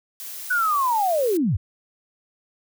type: noise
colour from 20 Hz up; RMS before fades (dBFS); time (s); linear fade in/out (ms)
blue; -35; 0.2-1.37; 0
type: linear sweep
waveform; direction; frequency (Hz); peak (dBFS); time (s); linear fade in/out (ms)
sine; down; 1506 to 70.5; -18; 0.5-1.57; 10
effects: none